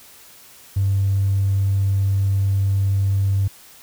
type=tone; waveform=triangle; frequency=98 Hz; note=G2; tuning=in tune; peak=-12 dBFS; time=0.76-3.48 s; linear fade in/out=10 ms; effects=tanh soft clip ceiling -13 dBFS + white hiss -46 dBFS RMS until 3.82 s